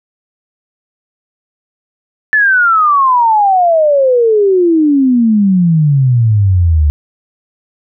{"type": "exponential sweep", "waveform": "sine", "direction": "down", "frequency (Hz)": [1760, 72.1], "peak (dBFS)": -6, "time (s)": [2.33, 6.9], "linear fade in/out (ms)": 0, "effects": []}